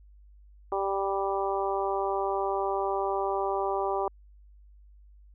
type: harmonic tone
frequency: 196 Hz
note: G3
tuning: in tune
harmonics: 2 / 3 / 4 / 5 / 6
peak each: -30 / -34 / -31 / -34 / -36 dBFS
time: 0.72-4.08 s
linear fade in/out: 2 ms
effects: added 50 Hz sine -51 dBFS peak until 5.34 s